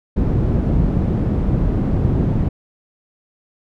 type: low-pass noise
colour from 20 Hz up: white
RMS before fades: -17 dBFS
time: 0.16-2.49 s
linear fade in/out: 10 ms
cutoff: 180 Hz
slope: 12 dB/octave
effects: none